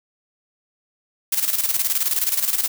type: noise with tremolo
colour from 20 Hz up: blue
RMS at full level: -19 dBFS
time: 1.32-2.68 s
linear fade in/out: 5 ms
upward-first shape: square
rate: 19 Hz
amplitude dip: 65%
effects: none